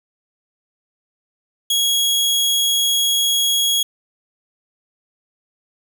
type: tone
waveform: sawtooth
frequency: 3317 Hz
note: G#7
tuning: 3 cents flat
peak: -12 dBFS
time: 1.7-3.83 s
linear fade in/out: 5 ms
effects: none